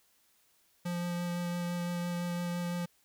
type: tone with vibrato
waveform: square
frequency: 174.61 Hz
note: F3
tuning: in tune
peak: -33 dBFS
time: 0.85-2.86 s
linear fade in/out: 10 ms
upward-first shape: sine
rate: 5.9 Hz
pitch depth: 10 cents each way
effects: white hiss -69 dBFS RMS until 3.04 s